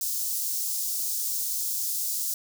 white high-pass noise, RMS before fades -29 dBFS, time 0.01-2.34 s, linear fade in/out 2 ms, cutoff 5100 Hz, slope 24 dB/octave, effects none

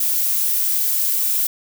violet noise, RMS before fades -19 dBFS, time 0-1.47 s, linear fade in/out 5 ms, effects none

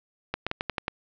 clicks, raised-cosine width 0.3 ms, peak -11 dBFS, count 7, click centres 0.34 / 0.466 / 0.514 / 0.609 / 0.697 / 0.782 / 0.881 s, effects low-pass 4000 Hz 12 dB/octave

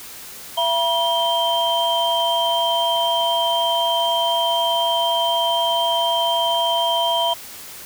sine tone cluster, 674 / 964 / 3148 Hz, E5 / B5 / G7, +38 / -42 / +7 cents, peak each -21 dBFS, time 0.57-7.34 s, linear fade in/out 10 ms, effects white hiss -37 dBFS RMS until 7.85 s

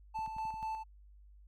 triangle tone with tremolo, 880 Hz, A5, in tune, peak -33 dBFS, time 0.14-0.84 s, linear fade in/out 20 ms, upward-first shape square, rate 4.1 Hz, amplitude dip 45%
click train, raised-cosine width 5 ms, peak -40 dBFS, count 6, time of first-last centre 0.19-0.629 s, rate 11.4 Hz
effects added 50 Hz sine -55 dBFS peak until 1.47 s

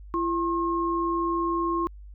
sine tone pair together, 338.1 / 1073.4 Hz, E4 / C6, +44 / +44 cents, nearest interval octave + minor sixth, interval 2000 cents, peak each -26 dBFS, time 0.14-1.87 s, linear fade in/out 0 ms, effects added 50 Hz sine -41 dBFS peak until 2.14 s

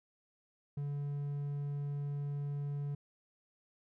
triangle tone, 143.4 Hz, D3, 41 cents flat, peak -33 dBFS, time 0.77-2.95 s, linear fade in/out 5 ms, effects none

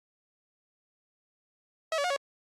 sawtooth tone with pitch steps, 644 / 570 / 718 / 558 Hz, E5 / C#5 / F5 / C#5, -41 / +48 / +48 / +11 cents, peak -23 dBFS, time 1.92-2.164 s, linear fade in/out 2 ms, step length 61 ms, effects low-pass 7000 Hz 12 dB/octave + Opus 48 kbps

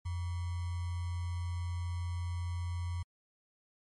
sine tone with sample-and-hold, 87.31 Hz, F2, in tune, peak -33 dBFS, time 0.05-3.03 s, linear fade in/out 10 ms, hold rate 1050 Hz, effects MP3 48 kbps

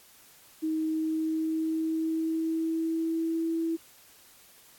sine tone with pitch glide, 315.8 to 328.5 Hz, D#4 to E4, +26 to -6 cents, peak -26 dBFS, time 0.62-3.77 s, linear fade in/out 20 ms, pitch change +68 cents, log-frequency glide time 0.87-3.52 s, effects white hiss -56 dBFS RMS until 4.78 s + AAC 64 kbps

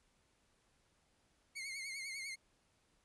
sawtooth tone with vibrato, 2167 Hz, C#7, 40 cents flat, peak -39 dBFS, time 1.55-2.36 s, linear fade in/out 20 ms, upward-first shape triangle, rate 10 Hz, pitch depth 86 cents each way, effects pink hiss -75 dBFS RMS until 3.04 s + resampled to 24000 Hz

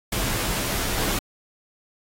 pink noise with comb filter, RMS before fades -25 dBFS, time 0.12-1.19 s, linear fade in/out 5 ms, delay 13 ms, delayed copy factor -0.55, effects AAC 48 kbps

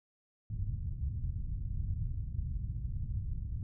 white low-pass noise, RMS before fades -36 dBFS, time 0.5-3.63 s, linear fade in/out 2 ms, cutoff 110 Hz, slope 24 dB/octave, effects none

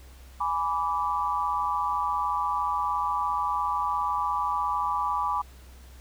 sine chord, G# diminished, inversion none, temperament equal with one note detuned, 830.6 / 987.8 / 1161.8 Hz, G#5 / B5 / D6, 0 / 0 / -19 cents, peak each -31 / -28 / -28 dBFS, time 0.4-5.42 s, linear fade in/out 10 ms, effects added 64 Hz sine -46 dBFS peak until 6 s + pink hiss -55 dBFS RMS until 6 s

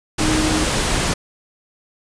sine tone in noise, 311.1 Hz, D#4, in tune, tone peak -19 dBFS, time 0.2-0.64 s, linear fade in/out 10 ms, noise pink, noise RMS -19 dBFS, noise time 0.18-1.14 s, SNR -3 dB, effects resampled to 22050 Hz

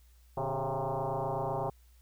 sine tone with frequency modulation, 120 Hz, B2, 49 cents flat, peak -30 dBFS, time 0.37-1.7 s, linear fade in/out 5 ms, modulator 134 Hz, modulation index 6.7, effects added 60 Hz sine -57 dBFS peak until 2.01 s + white hiss -69 dBFS RMS until 2.01 s

